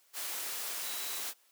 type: tone in noise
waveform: sine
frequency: 3923 Hz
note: B7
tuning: 12 cents flat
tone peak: -46 dBFS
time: 0.81-1.24 s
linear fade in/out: 50 ms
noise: white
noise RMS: -38 dBFS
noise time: 0.13-1.34 s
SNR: -11 dB
effects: white hiss -67 dBFS RMS until 1.51 s + high-pass 400 Hz 12 dB/octave